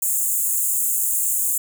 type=high-pass noise; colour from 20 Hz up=pink; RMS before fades=-21 dBFS; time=0.02-1.58 s; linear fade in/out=5 ms; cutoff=6900 Hz; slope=96 dB/octave; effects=none